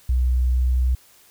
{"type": "tone with pitch glide", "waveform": "sine", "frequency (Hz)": [62.5, 62.93], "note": ["B1", "B1"], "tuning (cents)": [21, 33], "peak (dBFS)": -16, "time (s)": [0.09, 0.95], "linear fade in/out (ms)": 5, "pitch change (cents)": 12, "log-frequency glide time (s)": [0.52, 0.65], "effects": ["white hiss -53 dBFS RMS until 1.3 s"]}